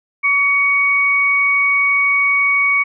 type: tone pair together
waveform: sine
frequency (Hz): 1135.4 / 2237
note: C#6 / C#7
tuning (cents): +41 / +15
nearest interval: octave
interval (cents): 1174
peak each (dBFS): -21 / -12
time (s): 0.23-2.84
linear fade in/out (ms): 20
effects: none